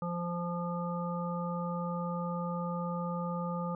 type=harmonic tone; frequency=173.7 Hz; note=F3; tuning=9 cents flat; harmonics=1 / 3 / 5 / 7; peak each=-34 / -39 / -42 / -40 dBFS; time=0.02-3.75 s; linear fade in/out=2 ms; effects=none